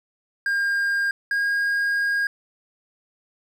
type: tone pair in turn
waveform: triangle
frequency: 1609 / 1628.6 Hz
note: G6 / G#6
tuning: +45 / -34 cents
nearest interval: unison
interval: 21 cents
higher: second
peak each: -18 dBFS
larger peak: neither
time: 0.46-1.11 / 1.31-2.27 s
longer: second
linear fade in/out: 2 ms
effects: none